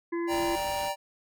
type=harmonic tone; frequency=340 Hz; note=F4; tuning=46 cents flat; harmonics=1 / 3 / 5 / 6; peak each=-28 / -39 / -45 / -44 dBFS; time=0.12-0.56 s; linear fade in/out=10 ms
type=chord; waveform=square; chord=G minor; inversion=second; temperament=just; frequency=588 / 784 / 940.8 Hz; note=D5 / G5 / Bb5; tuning=+2 / 0 / +16 cents; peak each=-34 dBFS; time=0.27-0.96 s; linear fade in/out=50 ms
type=noise; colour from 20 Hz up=pink; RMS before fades=-42 dBFS; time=0.29-0.91 s; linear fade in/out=50 ms
effects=none